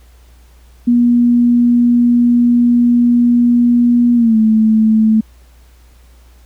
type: tone with pitch glide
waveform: sine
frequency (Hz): 240.3 to 219.1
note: B3 to A3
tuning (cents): -47 to -7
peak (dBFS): -7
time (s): 0.87-5.21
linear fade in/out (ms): 10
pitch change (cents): -160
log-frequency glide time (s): 4.15-4.37
effects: added 60 Hz sine -41 dBFS peak until 6.45 s + pink hiss -52 dBFS RMS until 6.45 s